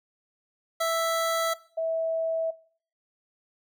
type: tone pair in turn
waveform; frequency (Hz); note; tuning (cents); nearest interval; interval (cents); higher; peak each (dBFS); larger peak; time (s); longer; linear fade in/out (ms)
25% pulse / sine; 659.3 / 651.7; E5 / E5; 0 / -20; unison; 20; first; -20 / -25; first; 0.8-1.54 / 1.77-2.51; neither; 10
effects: noise-tail reverb RT60 0.5 s tail -20 dB re dry